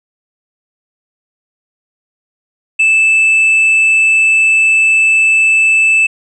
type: tone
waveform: triangle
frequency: 2632 Hz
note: E7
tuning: 3 cents flat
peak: -5 dBFS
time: 2.79-6.07 s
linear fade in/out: 10 ms
effects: resampled to 22050 Hz